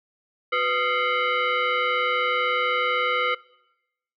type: tone with frequency modulation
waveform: sine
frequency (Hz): 370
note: F#4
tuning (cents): 0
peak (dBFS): -20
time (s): 0.52-3.35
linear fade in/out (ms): 10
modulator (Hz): 868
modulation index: 2.6
effects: noise-tail reverb RT60 0.9 s tail -22 dB re dry